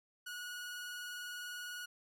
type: tone with vibrato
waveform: sawtooth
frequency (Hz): 1456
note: F#6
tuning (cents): -28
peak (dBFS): -39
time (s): 0.26-1.86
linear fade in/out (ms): 10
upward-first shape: square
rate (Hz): 20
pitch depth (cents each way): 18
effects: none